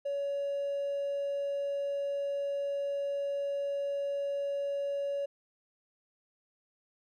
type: tone with hard clipping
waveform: triangle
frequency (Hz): 563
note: C#5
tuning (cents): +27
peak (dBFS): -31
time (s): 0.05-5.26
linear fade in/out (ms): 10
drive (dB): 4
effects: none